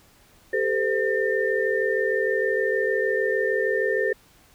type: tone cluster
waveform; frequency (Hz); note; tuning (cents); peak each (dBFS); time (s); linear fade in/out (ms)
sine; 394.5 / 441 / 514 / 1803; G4 / A4 / C5 / A6; +11 / +4 / -31 / +42; -26; 0.53-4.13; 5
effects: pink hiss -56 dBFS RMS until 4.54 s